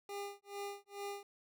25% pulse tone with tremolo, 403.2 Hz, G4, 49 cents sharp, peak -36 dBFS, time 0.09-1.23 s, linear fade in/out 2 ms, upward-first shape sine, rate 2.3 Hz, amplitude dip 100%, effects none

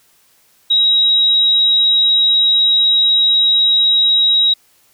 sine tone, 3827 Hz, A#7, 45 cents sharp, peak -9 dBFS, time 0.7-4.54 s, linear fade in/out 10 ms, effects white hiss -54 dBFS RMS until 4.93 s

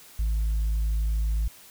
sine tone, 53.9 Hz, A1, 35 cents flat, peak -20 dBFS, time 0.19-1.48 s, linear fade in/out 5 ms, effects tanh soft clip ceiling -21 dBFS + white hiss -50 dBFS RMS until 1.7 s

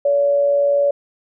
sine tone with amplitude modulation, 569 Hz, C#5, 45 cents sharp, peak -11 dBFS, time 0.05-0.91 s, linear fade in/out 5 ms, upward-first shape sine, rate 121 Hz, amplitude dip 35%, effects none

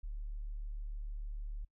sine tone, 36.71 Hz, D1, in tune, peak -38 dBFS, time 0.03-1.65 s, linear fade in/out 10 ms, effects noise-tail reverb RT60 0.1 s tail -23 dB re dry

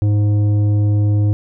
sine tone with tanh clipping, 103.83 Hz, G#2, in tune, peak -13 dBFS, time 0.02-1.33 s, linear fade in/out 0 ms, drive 9 dB, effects none

